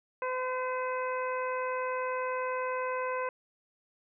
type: harmonic tone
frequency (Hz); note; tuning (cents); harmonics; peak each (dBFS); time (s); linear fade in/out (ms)
510; C5; -44; 1 / 2 / 3 / 4 / 5; -33 / -34 / -40 / -44 / -44; 0.22-3.29; 2
effects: none